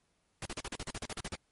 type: noise bursts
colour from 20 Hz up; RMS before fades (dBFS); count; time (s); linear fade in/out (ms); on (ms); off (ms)
pink; -39; 13; 0.42-1.355; 2; 35; 40
effects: pink hiss -75 dBFS RMS until 1.51 s + MP3 48 kbps